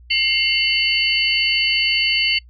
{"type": "tone cluster", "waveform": "sine", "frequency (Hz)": [2122, 2735, 2989, 4530], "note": ["C7", "F7", "F#7", "C#8"], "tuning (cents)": [24, -37, 17, 37], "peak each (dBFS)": -21, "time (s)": [0.1, 2.39], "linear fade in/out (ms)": 10, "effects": ["noise-tail reverb RT60 0.1 s tail -25 dB re dry", "added 60 Hz sine -42 dBFS peak until 2.49 s"]}